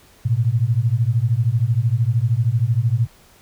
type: beating tone pair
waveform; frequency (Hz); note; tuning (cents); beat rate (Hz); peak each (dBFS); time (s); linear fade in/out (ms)
sine; 110 / 123; A2 / B2; 0 / -7; 13; -18; 0.25-3.07; 10
effects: pink hiss -51 dBFS RMS until 3.41 s